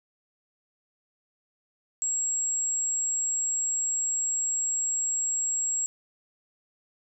sine tone, 7620 Hz, A#8, 37 cents sharp, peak -25 dBFS, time 2.02-5.86 s, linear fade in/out 0 ms, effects none

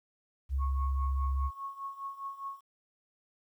sine tone, 67.7 Hz, C#2, 40 cents flat, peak -27 dBFS, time 0.49-1.51 s, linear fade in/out 50 ms
sine tone with tremolo, 1099 Hz, C#6, 15 cents flat, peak -34 dBFS, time 0.58-2.61 s, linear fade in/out 50 ms, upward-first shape triangle, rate 4.9 Hz, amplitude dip 85%
effects tanh soft clip ceiling -20 dBFS + 11-bit

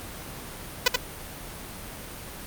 5% pulse tone with echo, 497.6 Hz, B4, 13 cents sharp, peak -4 dBFS, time 0.86-0.88 s, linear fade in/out 5 ms, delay 80 ms, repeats 1, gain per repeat -4 dB, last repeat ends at 0.96 s, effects pink hiss -39 dBFS RMS until 2.46 s + Opus 32 kbps

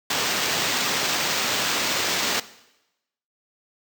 white noise with sample-and-hold, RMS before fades -24 dBFS, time 0.1-2.4 s, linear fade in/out 5 ms, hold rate 11025 Hz, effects noise-tail reverb RT60 0.9 s tail -17 dB re dry + high-pass 150 Hz 12 dB/octave

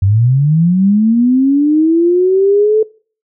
sine linear sweep, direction up, 92.5 to 440 Hz, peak -7 dBFS, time 0.02-2.83 s, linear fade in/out 5 ms, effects noise-tail reverb RT60 0.4 s tail -21 dB re dry

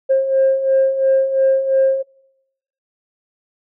sine beating tone pair, 532 / 534.9 Hz, C5 / C5, +29 / +38 cents, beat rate 2.9 Hz, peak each -18 / -12 dBFS, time 0.09-2.03 s, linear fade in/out 20 ms, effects noise-tail reverb RT60 0.9 s tail -26 dB re dry + tanh soft clip ceiling -7 dBFS

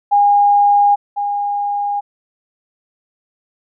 sine tone pair in turn, 815 / 815 Hz, G#5 / G#5, -33 / -33 cents, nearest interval unison, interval 0 cents, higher neither, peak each -8 / -16 dBFS, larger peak first, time 0.11-0.96 / 1.16-2.01 s, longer neither, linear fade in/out 20 ms, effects none

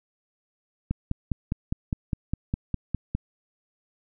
click train, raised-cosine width 5 ms, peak -13 dBFS, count 12, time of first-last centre 0.91-3.15 s, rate 4.91 Hz, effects none

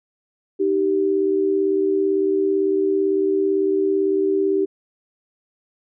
sine tone pair together, 310.5 / 388.4 Hz, D#4 / G4, -3 / -16 cents, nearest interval major third, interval 387 cents, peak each -23 / -17 dBFS, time 0.59-4.66 s, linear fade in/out 20 ms, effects none

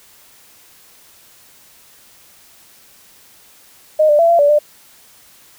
sine tone with pitch steps, 618 / 592 / 672 / 682 / 578 / 595 Hz, D#5 / D5 / E5 / F5 / D5 / D5, -12 / +14 / +33 / -41 / -28 / +22 cents, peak -8 dBFS, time 3.99-4.59 s, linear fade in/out 10 ms, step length 100 ms, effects white hiss -47 dBFS RMS until 5.58 s

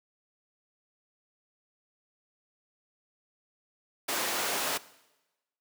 pink high-pass noise, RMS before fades -31 dBFS, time 4.08-4.78 s, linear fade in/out 10 ms, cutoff 450 Hz, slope 12 dB/octave, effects noise-tail reverb RT60 1.0 s tail -19 dB re dry

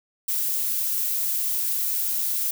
violet noise, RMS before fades -25 dBFS, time 0.28-2.51 s, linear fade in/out 5 ms, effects none

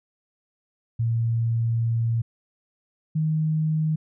sine tone pair in turn, 115.3 / 156.37 Hz, A#2 / D#3, -19 / +9 cents, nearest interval perfect fourth, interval 528 cents, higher second, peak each -20 dBFS, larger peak neither, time 0.99-2.22 / 3.15-3.96 s, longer first, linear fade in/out 10 ms, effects none

